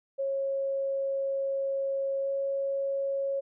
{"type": "tone with pitch glide", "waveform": "sine", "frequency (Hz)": [546, 549.8], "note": ["C#5", "C#5"], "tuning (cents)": [-26, -14], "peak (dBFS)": -27, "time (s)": [0.18, 3.41], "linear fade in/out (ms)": 20, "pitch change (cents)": 12, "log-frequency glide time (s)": [2.21, 2.29], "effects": []}